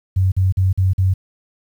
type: tone bursts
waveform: sine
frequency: 94.1 Hz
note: F#2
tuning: 30 cents sharp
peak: -12 dBFS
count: 5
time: 0.16-1.14 s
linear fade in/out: 10 ms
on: 160 ms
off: 45 ms
effects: 8-bit